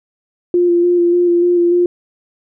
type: tone with vibrato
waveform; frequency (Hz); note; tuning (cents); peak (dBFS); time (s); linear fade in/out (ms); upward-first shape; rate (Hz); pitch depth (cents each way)
sine; 349.2; F4; 0; -9; 0.54-1.86; 2; square; 3.4; 16
effects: none